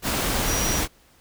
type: tone in noise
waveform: sine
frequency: 5790 Hz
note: F#8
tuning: 38 cents flat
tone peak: -27 dBFS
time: 0.45-0.82 s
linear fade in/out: 50 ms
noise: pink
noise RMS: -24 dBFS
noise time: 0.02-0.88 s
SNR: -6 dB
effects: pink hiss -57 dBFS RMS until 1.2 s